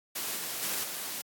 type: noise with level steps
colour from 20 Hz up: white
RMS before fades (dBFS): -34 / -36 / -32 / -37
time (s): 0.15-1.22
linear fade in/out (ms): 10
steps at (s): 0.36 / 0.62 / 0.83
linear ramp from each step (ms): 10
effects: high-pass 150 Hz 12 dB/octave + AAC 64 kbps